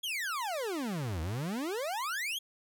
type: exponential two-way sweep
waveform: 40% pulse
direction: down then up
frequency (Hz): 3400 to 75.9 to 3400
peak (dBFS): -32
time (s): 0.03-2.39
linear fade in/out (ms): 10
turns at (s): 1.21
effects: none